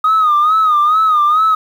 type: tone with vibrato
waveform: sine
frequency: 1242 Hz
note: D#6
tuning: 3 cents flat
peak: -7 dBFS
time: 0.04-1.55 s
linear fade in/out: 5 ms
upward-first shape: sine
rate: 2.3 Hz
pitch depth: 87 cents each way
effects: tanh soft clip ceiling -6 dBFS + 7-bit